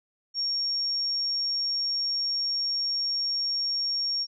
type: tone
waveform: sine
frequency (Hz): 5540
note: F8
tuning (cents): -15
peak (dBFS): -25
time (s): 0.34-4.27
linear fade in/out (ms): 50
effects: none